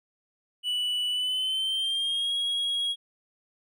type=tone with pitch glide; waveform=triangle; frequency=2960 to 3303 Hz; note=F#7 to G#7; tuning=0 to -10 cents; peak=-24 dBFS; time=0.63-2.96 s; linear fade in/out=50 ms; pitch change=+190 cents; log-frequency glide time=1.1-2.35 s; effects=none